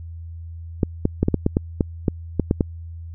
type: clicks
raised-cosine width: 3 ms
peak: -4 dBFS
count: 12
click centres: 0.832 / 1.054 / 1.23 / 1.284 / 1.343 / 1.464 / 1.569 / 1.808 / 2.082 / 2.397 / 2.511 / 2.608 s
effects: added 83 Hz sine -32 dBFS peak until 3.14 s